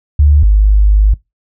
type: tone pair in turn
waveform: sine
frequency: 73 / 51.21 Hz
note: D2 / G#1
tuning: -10 / -24 cents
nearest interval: tritone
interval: 614 cents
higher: first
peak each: -4 dBFS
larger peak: neither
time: 0.19-0.43 / 0.43-1.14 s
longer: second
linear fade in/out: 5 ms
effects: noise-tail reverb RT60 0.2 s tail -23 dB re dry